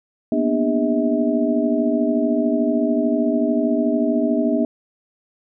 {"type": "tone cluster", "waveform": "sine", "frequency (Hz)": [231.9, 245.4, 296.7, 402.7, 641], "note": ["A#3", "B3", "D4", "G4", "E5"], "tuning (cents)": [-9, -11, 18, 47, -49], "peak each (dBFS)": [-26, -20, -21, -26, -23], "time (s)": [0.32, 4.65], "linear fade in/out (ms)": 2, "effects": []}